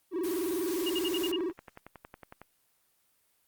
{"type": "tone with vibrato", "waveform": "triangle", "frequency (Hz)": 349.2, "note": "F4", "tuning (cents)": 0, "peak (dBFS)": -27, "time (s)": [0.11, 1.53], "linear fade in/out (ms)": 50, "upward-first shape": "square", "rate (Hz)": 20, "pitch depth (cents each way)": 130}
{"type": "noise", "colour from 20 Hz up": "white", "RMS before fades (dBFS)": -41, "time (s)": [0.23, 1.32], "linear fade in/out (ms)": 20}
{"type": "tone bursts", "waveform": "sine", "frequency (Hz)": 2852, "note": "F7", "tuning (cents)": 36, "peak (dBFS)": -31, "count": 6, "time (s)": [0.86, 1.363], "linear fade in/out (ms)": 5, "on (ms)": 38, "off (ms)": 55}
{"type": "click train", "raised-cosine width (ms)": 0.5, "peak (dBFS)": -30, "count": 16, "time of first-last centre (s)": [1.04, 2.416], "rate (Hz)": 10.9}
{"effects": ["white hiss -71 dBFS RMS until 3.47 s", "Opus 32 kbps"]}